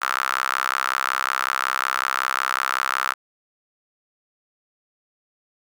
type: tone with high-pass filter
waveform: sawtooth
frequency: 65.41 Hz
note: C2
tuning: in tune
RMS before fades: -24 dBFS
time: 0.01-3.14 s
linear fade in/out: 20 ms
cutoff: 1300 Hz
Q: 4.9
effects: none